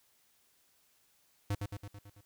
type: tone with echo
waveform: square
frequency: 101.5 Hz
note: G#2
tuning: 39 cents flat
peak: -31 dBFS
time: 1.5-1.55 s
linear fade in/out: 5 ms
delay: 110 ms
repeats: 6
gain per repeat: -4 dB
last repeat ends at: 2.21 s
effects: white hiss -70 dBFS RMS until 2.25 s